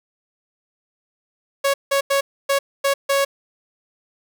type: tone bursts at uneven times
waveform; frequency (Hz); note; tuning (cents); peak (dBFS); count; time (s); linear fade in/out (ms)
sawtooth; 554.4; C#5; 0; -12; 6; 1.64-1.74 / 1.91-2.01 / 2.1-2.21 / 2.49-2.59 / 2.84-2.94 / 3.09-3.25; 10
effects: none